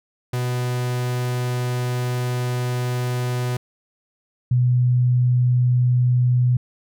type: tone pair in turn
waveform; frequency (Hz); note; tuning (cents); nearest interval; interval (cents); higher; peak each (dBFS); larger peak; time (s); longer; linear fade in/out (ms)
45% pulse / sine; 124.1 / 124.1; B2 / B2; +9 / +9; unison; 0; neither; -21 / -14; second; 0.33-3.57 / 4.51-6.57; first; 5
effects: none